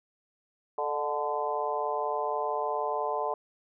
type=harmonic tone with a mistuned harmonic; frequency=146.1 Hz; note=D3; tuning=9 cents flat; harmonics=3 / 4 / 5 / 6 / 7; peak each=-34 / -34 / -34 / -34 / -34 dBFS; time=0.78-3.34 s; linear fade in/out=2 ms; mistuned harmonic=4; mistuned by=+46 cents; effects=none